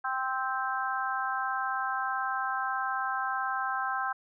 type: harmonic tone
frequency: 261.6 Hz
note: C4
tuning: in tune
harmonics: 3 / 4 / 5 / 6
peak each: -34 / -34 / -34 / -34 dBFS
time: 0.04-4.13 s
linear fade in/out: 10 ms
effects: none